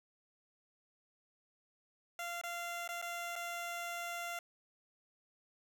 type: tone with dropouts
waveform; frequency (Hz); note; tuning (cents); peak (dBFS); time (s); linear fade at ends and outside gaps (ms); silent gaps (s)
15% pulse; 691; F5; -19; -33; 2.19-4.39; 2; 2.414-2.436 / 2.877-2.889 / 3.016-3.024 / 3.356-3.361
effects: none